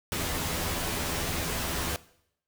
pink noise with comb filter, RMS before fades -31 dBFS, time 0.12-1.96 s, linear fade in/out 0 ms, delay 12 ms, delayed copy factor +0.7, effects noise-tail reverb RT60 0.7 s tail -19 dB re dry

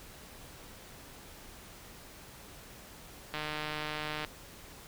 click train, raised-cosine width 0.3 ms, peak -20 dBFS, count 139, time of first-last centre 3.34-4.248 s, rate 152 Hz, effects pink hiss -51 dBFS RMS until 4.87 s

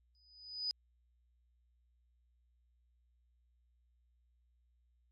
sine tone with exponential growth, 4978 Hz, D#8, in tune, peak -32 dBFS, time 0.15-0.71 s, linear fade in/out 0 ms, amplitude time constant 120 ms, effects added 60 Hz sine -70 dBFS peak until 5.11 s + AAC 32 kbps

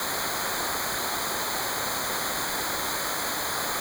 pink noise with comb filter, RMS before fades -29 dBFS, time 0-3.8 s, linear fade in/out 2 ms, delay 0.36 ms, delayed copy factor -0.9, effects none

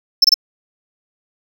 triangle tone bursts, 5300 Hz, E8, 9 cents sharp, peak -5 dBFS, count 3, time 0.22-0.342 s, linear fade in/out 5 ms, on 24 ms, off 25 ms, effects none

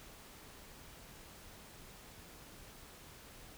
silence, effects pink hiss -55 dBFS RMS until 3.57 s

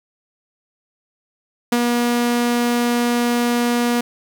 sawtooth tone with ADSR envelope, 239.9 Hz, A#3, 50 cents sharp, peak -9 dBFS, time 1.72-4.01 s, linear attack 6 ms, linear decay 42 ms, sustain -3 dB, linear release 5 ms, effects 8-bit

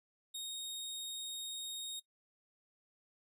sawtooth tone, 3729 Hz, A#7, in tune, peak -37 dBFS, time 0.34-2 s, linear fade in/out 10 ms, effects noise-tail reverb RT60 0.1 s tail -21 dB re dry + resampled to 32000 Hz

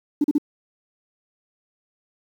sine tone bursts, 293.7 Hz, D4, in tune, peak -14 dBFS, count 3, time 0.21-0.382 s, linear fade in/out 5 ms, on 32 ms, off 38 ms, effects tanh soft clip ceiling -10 dBFS + 8-bit

